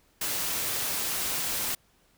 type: noise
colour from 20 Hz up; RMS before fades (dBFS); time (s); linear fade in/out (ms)
white; -30; 0.21-1.75; 5
effects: pink hiss -65 dBFS RMS until 2.17 s